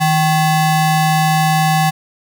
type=ring-modulated tone; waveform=square; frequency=466.2 Hz; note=A#4; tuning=in tune; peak=-9 dBFS; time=0-1.91 s; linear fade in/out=20 ms; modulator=307 Hz; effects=none